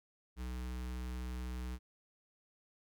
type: tone with notch filter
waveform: square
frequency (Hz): 62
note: B1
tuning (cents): +7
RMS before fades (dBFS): -41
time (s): 0.36-1.79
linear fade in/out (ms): 50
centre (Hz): 610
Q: 1.8
effects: none